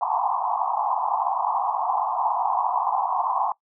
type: band-pass noise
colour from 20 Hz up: pink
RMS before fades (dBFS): -24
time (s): 0.01-3.52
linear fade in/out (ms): 2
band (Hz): 720 to 1100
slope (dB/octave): 96
effects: noise-tail reverb RT60 0.1 s tail -20 dB re dry